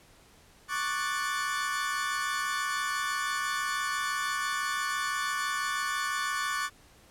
40% pulse chord, D major seventh, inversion third, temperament equal, 1108.7 / 1174.7 / 1480 / 1760 Hz, C#6 / D6 / F#6 / A6, 0 / 0 / 0 / 0 cents, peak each -34 dBFS, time 0.68-6.7 s, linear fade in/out 50 ms, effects pink hiss -58 dBFS RMS until 7.1 s + low-pass 12000 Hz 12 dB/octave

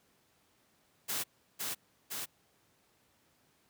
white noise with echo, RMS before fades -35 dBFS, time 1.08-1.24 s, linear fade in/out 20 ms, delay 510 ms, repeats 2, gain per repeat -2 dB, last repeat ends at 2.26 s, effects pink hiss -70 dBFS RMS until 3.69 s + high-pass 100 Hz 12 dB/octave

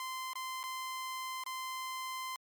sawtooth tone with dropouts, 1037 Hz, C6, 16 cents flat, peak -34 dBFS, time 0-2.36 s, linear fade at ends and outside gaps 1 ms, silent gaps 0.333-0.355 / 0.631-0.638 / 1.437-1.463 s, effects MP3 96 kbps

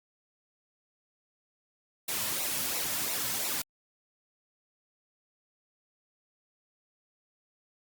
white noise with flanger, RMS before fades -32 dBFS, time 2.08-3.62 s, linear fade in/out 5 ms, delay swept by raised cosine 0.61 to 2.61 ms, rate 2.9 Hz, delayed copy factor -0.6, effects Opus 48 kbps

